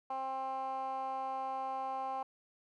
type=tone with band-pass filter; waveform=15% pulse; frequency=264.9 Hz; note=C4; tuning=22 cents sharp; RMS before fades=-38 dBFS; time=0.1-2.23 s; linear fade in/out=5 ms; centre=890 Hz; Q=5.6; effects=none